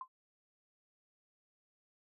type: tone with exponential decay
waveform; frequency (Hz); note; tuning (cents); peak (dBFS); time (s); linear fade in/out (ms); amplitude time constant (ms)
sine; 1039; C6; -12; -36; 0.01-0.08; 2; 15
effects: none